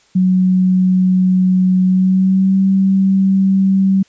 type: tone with pitch glide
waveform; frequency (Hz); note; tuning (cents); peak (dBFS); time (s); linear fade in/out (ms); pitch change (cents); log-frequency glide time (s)
sine; 185 to 192.52; F#3 to G3; 0 to -31; -9; 0.15-4.03; 10; +69; 1.85-2.6
effects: white hiss -53 dBFS RMS until 4.08 s + resampled to 16000 Hz